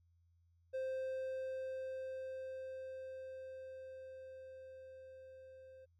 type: tone with level ramp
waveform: triangle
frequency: 523.3 Hz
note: C5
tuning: in tune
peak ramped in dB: -35 to -53 dBFS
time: 0.73-5.86 s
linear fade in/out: 20 ms
effects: added 85 Hz sine -69 dBFS peak until 5.99 s